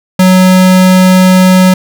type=tone; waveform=square; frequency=185.2 Hz; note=F#3; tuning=2 cents sharp; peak=-3 dBFS; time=0.19-1.74 s; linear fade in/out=5 ms; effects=none